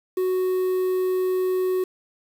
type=tone with quantisation; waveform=triangle; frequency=370 Hz; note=F#4; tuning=in tune; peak=-18 dBFS; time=0.17-1.84 s; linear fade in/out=5 ms; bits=7; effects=none